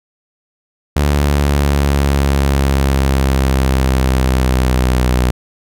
sawtooth linear sweep, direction down, 72.7 to 62 Hz, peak -7 dBFS, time 0.96-5.31 s, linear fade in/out 5 ms, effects none

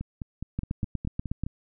two click trains, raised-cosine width 5 ms, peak -21 / -16 dBFS, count 8 / 8, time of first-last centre 0.01-1.465 / 0.59-1.436 s, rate 4.81 / 8.27 Hz, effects none

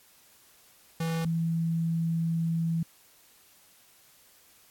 square / sine tone pair in turn, 164.1 / 165.15 Hz, E3 / E3, -8 / +4 cents, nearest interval unison, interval 12 cents, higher second, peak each -28 / -25 dBFS, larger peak second, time 1-1.25 / 1.25-2.83 s, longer second, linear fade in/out 5 ms, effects white hiss -59 dBFS RMS until 4.7 s + AAC 64 kbps

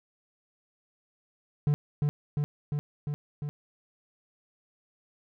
triangle tone with echo, 146.83 Hz, D3, in tune, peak -19 dBFS, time 1.67-1.74 s, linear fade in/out 0 ms, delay 350 ms, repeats 5, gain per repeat -2 dB, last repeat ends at 3.49 s, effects none

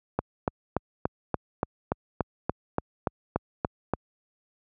click train, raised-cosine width 1 ms, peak -10 dBFS, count 14, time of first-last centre 0.19-3.936 s, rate 3.47 Hz, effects high-pass 60 Hz 12 dB/octave

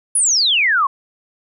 sine exponential sweep, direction down, 10590 to 1046.5 Hz, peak -12 dBFS, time 0.15-0.87 s, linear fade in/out 5 ms, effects none

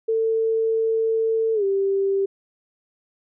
sine tone with pitch glide, 447.6 to 391.9 Hz, A4 to G4, +30 to 0 cents, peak -18 dBFS, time 0.08-2.26 s, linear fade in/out 10 ms, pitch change -230 cents, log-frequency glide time 1.54-1.64 s, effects none

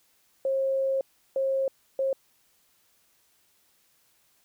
sine tone bursts at uneven times, 537 Hz, C5, 45 cents sharp, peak -23 dBFS, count 3, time 0.45-1.01 / 1.36-1.68 / 1.99-2.13 s, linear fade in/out 2 ms, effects white hiss -66 dBFS RMS until 4.44 s

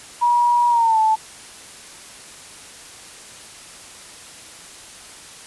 sine tone with pitch glide, 960 to 875.3 Hz, B5 to A5, -49 to -9 cents, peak -13 dBFS, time 0.21-1.16 s, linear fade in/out 20 ms, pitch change -160 cents, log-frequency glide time 0.69-0.99 s, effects white hiss -40 dBFS RMS until 5.46 s + resampled to 24000 Hz

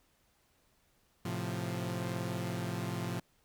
sawtooth chord, F major, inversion first, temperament equal, 110 / 130.81 / 174.61 Hz, A2 / C3 / F3, 0 / 0 / 0 cents, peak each -35 / -36 / -34 dBFS, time 1.25-3.2 s, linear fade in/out 5 ms, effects pink hiss -71 dBFS RMS until 3.44 s

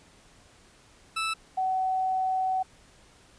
20% pulse / sine tone pair in turn, 1316 / 752.9 Hz, E6 / F#5, -3 / +30 cents, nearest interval minor seventh, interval 967 cents, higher first, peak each -22 / -24 dBFS, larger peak first, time 1.16-1.34 / 1.57-2.63 s, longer second, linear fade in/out 10 ms, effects pink hiss -57 dBFS RMS until 3.38 s + resampled to 22050 Hz

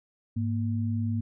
sine tone pair together, 103.83 / 233.1 Hz, G#2 / A#3, 0 / 0 cents, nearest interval octave + major second, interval 1400 cents, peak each -27 / -30 dBFS, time 0.36-1.21 s, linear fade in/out 10 ms, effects none

